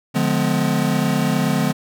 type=chord; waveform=square; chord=D diminished seventh; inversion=none; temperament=just; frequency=146.83 / 176.2 / 211.4 / 253.7 Hz; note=D3 / F3 / Ab3 / Cb4; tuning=0 / +16 / +31 / +47 cents; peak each=-23 dBFS; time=0.14-1.73 s; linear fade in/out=20 ms; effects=none